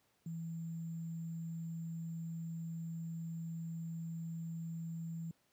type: tone with sample-and-hold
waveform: sine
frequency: 164.81 Hz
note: E3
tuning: in tune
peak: -39 dBFS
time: 0.26-5.31 s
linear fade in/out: 2 ms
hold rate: 7350 Hz
effects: pink hiss -75 dBFS RMS until 5.52 s + high-pass 100 Hz 12 dB/octave